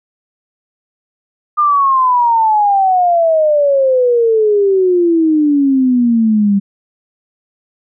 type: exponential sweep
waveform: sine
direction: down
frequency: 1216 to 196 Hz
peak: -8 dBFS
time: 1.57-6.6 s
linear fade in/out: 20 ms
effects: none